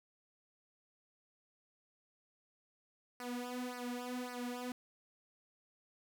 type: tone with flanger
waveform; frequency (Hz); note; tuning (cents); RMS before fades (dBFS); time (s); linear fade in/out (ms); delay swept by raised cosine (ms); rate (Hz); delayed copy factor
sawtooth; 246.9; B3; 0; -42; 3.2-4.72; 2; 0.28 to 3.58; 1.8; -1
effects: none